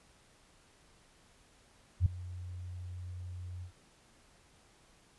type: tone with ADSR envelope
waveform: sine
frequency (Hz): 90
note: F#2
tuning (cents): -47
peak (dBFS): -20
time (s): 2-3.72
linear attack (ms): 58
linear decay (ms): 6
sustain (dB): -20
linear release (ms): 95
effects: pink hiss -64 dBFS RMS until 5.18 s + resampled to 24000 Hz